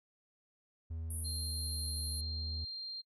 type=tone with pitch glide; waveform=triangle; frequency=81.2 to 78.98 Hz; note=E2 to D#2; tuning=-26 to +26 cents; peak=-36 dBFS; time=0.9-2.65 s; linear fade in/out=10 ms; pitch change=-48 cents; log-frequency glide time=1.38-2 s
type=band-pass noise; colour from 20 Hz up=pink; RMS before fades=-45 dBFS; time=1.1-2.21 s; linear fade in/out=5 ms; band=9800 to 11000 Hz; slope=96 dB/octave
type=tone; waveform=sine; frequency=4186 Hz; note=C8; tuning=in tune; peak=-40 dBFS; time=1.24-3.02 s; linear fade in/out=20 ms
effects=noise-tail reverb RT60 0.1 s tail -25 dB re dry